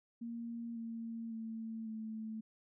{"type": "tone with pitch steps", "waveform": "sine", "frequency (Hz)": [233.1, 228.6, 224.1, 219.8], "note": ["A#3", "A#3", "A3", "A3"], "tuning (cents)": [0, -34, 32, -2], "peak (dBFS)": -40, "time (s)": [0.21, 2.41], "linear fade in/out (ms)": 10, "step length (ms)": 550, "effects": []}